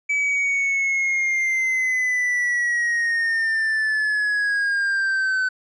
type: linear sweep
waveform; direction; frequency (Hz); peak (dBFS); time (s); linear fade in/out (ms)
triangle; down; 2296 to 1510; -17; 0.09-5.49; 10
effects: resampled to 22050 Hz